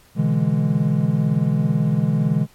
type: chord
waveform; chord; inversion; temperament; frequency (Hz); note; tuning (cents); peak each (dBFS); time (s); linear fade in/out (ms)
triangle; E dominant seventh; second; equal with one note detuned; 125.63 / 146.83 / 164.81 / 207.7; B2 / D3 / E3 / G#3; +30 / 0 / 0 / 0; -22 / -18 / -19 / -20; 0.15-2.47; 50
effects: pink hiss -53 dBFS RMS until 2.54 s + MP3 64 kbps